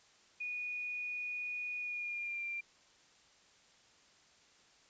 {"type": "tone with pitch glide", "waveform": "sine", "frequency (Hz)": [2461, 2376], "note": ["D#7", "D7"], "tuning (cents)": [-20, 20], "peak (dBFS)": -37, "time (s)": [0.4, 2.61], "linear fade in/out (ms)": 10, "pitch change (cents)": -60, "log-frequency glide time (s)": [1.8, 2.43], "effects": ["white hiss -65 dBFS RMS until 4.89 s", "resampled to 16000 Hz"]}